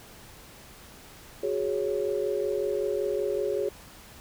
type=chord; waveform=sine; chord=F# suspended second; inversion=none; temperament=equal; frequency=370 / 415.3 / 554.4 Hz; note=F#4 / G#4 / C#5; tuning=0 / 0 / 0 cents; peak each=-31 / -28 / -31 dBFS; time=1.43-3.69 s; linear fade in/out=5 ms; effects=pink hiss -49 dBFS RMS until 4.2 s